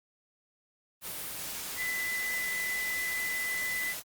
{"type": "tone in noise", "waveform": "sine", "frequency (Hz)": 2000, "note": "B6", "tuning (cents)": 21, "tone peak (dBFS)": -31, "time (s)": [1.76, 3.95], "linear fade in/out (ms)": 50, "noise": "white", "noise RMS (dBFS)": -38, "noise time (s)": [1.01, 4.03], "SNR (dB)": 4, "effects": ["Opus 32 kbps"]}